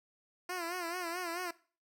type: tone with vibrato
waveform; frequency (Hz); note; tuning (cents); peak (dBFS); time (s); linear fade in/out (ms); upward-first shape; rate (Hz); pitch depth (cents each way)
10% pulse; 349.2; F4; 0; -28; 0.49-1.51; 5; sine; 4.6; 90
effects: noise-tail reverb RT60 0.4 s tail -20 dB re dry